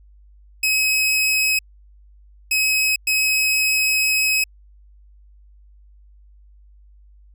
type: tone bursts at uneven times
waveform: sawtooth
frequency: 2551 Hz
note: D#7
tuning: 43 cents sharp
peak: -13 dBFS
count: 3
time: 0.63-1.59 / 2.51-2.96 / 3.07-4.44 s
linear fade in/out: 5 ms
effects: added 50 Hz sine -46 dBFS peak until 7.34 s